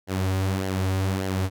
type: tone with flanger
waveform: sawtooth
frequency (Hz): 95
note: F#2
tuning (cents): +46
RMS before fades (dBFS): -25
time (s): 0.07-1.5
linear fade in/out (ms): 50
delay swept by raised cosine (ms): 0.8 to 6.1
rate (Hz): 1.7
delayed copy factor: -0.55
effects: none